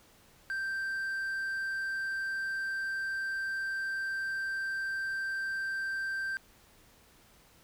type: tone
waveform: triangle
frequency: 1568 Hz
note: G6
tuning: in tune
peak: -30 dBFS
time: 0.5-6.37 s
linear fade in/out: 0 ms
effects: pink hiss -61 dBFS RMS until 7.63 s

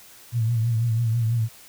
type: tone with vibrato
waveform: sine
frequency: 115.1 Hz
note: A#2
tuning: 22 cents flat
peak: -19 dBFS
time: 0.32-1.49 s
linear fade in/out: 50 ms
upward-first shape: triangle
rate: 6.1 Hz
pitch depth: 83 cents each way
effects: white hiss -48 dBFS RMS until 1.68 s

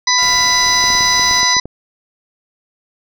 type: harmonic tone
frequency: 995 Hz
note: B5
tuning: 13 cents sharp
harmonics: 1 / 2 / 4 / 5 / 6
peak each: -17 / -17 / -17 / -17 / -17 dBFS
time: 0.07-1.6 s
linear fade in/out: 5 ms
type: tone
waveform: 15% pulse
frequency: 698.5 Hz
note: F5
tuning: in tune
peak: -22 dBFS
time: 0.18-1.54 s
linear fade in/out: 5 ms
type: noise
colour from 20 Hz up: pink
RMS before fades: -31 dBFS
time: 0.22-1.41 s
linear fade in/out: 5 ms
type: clicks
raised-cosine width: 2 ms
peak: -15 dBFS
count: 9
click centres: 0.84 / 0.903 / 0.951 / 1.008 / 1.196 / 1.311 / 1.431 / 1.567 / 1.656 s
effects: none

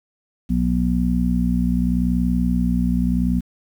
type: harmonic tone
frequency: 60.8 Hz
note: B1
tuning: 26 cents flat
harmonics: 1 / 2 / 3 / 4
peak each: -22 / -31 / -20 / -21 dBFS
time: 0.49-3.41 s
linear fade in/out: 20 ms
effects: 8-bit

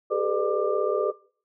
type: tone cluster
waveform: sine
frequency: 394.8 / 431.1 / 497 / 598 / 1188 Hz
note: G4 / A4 / B4 / D5 / D6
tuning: +12 / -35 / +11 / +31 / +20 cents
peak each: -28 / -28 / -28 / -28 / -31 dBFS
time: 0.1-1.12 s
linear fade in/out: 20 ms
effects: noise-tail reverb RT60 0.5 s tail -21 dB re dry

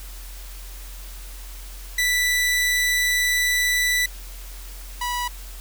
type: tone pair in turn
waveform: sawtooth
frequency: 1975.5 / 977.5 Hz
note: B6 / B5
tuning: 0 / -18 cents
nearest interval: octave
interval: 1218 cents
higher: first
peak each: -15 / -20 dBFS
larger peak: first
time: 1.98-4.06 / 5.01-5.28 s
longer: first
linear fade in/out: 5 ms
effects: added 44 Hz sine -35 dBFS peak until 5.6 s + white hiss -43 dBFS RMS until 5.6 s

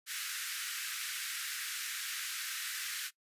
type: high-pass noise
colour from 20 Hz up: pink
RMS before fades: -39 dBFS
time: 0.06-3.11 s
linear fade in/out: 50 ms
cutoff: 1400 Hz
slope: 48 dB/octave
effects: noise-tail reverb RT60 0.1 s tail -19 dB re dry + resampled to 32000 Hz

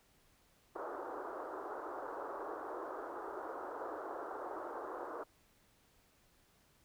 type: band-pass noise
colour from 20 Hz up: pink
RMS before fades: -44 dBFS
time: 0.75-5.24 s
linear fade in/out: 10 ms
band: 330 to 1400 Hz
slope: 48 dB/octave
effects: pink hiss -70 dBFS RMS until 6.84 s

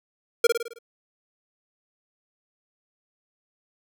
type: tone with echo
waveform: square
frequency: 466.9 Hz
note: A#4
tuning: 3 cents sharp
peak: -14 dBFS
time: 0.44-0.47 s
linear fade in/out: 5 ms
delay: 53 ms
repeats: 6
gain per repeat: -5 dB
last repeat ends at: 0.788 s
effects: none

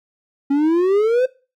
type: exponential sweep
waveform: triangle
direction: up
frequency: 273.6 to 523.3 Hz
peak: -11 dBFS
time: 0.5-1.26 s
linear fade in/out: 10 ms
effects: noise-tail reverb RT60 0.3 s tail -18 dB re dry

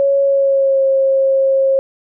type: tone with pitch glide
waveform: sine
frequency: 554.4 to 538.6 Hz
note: C#5 to C#5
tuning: 0 to -50 cents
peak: -10 dBFS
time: 0-1.79 s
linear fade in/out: 0 ms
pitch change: -50 cents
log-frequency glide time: 0.22-0.85 s
effects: none

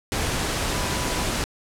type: tone in noise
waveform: sine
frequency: 987.8 Hz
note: B5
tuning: in tune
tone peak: -36 dBFS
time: 0.72-1.24 s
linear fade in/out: 0 ms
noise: pink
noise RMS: -25 dBFS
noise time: 0.12-1.44 s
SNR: -14 dB
effects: low-pass 10000 Hz 12 dB/octave

